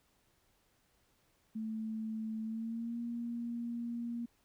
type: tone with pitch glide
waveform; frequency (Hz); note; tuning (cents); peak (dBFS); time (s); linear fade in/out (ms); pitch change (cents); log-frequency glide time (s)
sine; 220 to 235.8; A3 to A#3; 0 to +20; -36; 1.55-4.26; 10; +120; 2.43-2.98
effects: pink hiss -73 dBFS RMS until 4.44 s